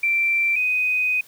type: tone pair in turn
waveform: sine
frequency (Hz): 2349 / 2500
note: D7 / D#7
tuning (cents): 0 / +8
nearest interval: minor second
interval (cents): 108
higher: second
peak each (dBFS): -17 / -18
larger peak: first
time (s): 0.03-0.56 / 0.56-1.21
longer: second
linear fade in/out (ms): 5
effects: white hiss -50 dBFS RMS until 1.27 s